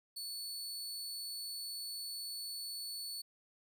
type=tone; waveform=sawtooth; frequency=4442 Hz; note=C#8; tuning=3 cents sharp; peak=-38 dBFS; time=0.16-3.22 s; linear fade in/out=10 ms; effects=none